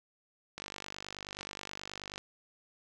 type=click train; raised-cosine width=0.2 ms; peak=-23 dBFS; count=80; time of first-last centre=0.58-2.179 s; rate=49.4 Hz; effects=none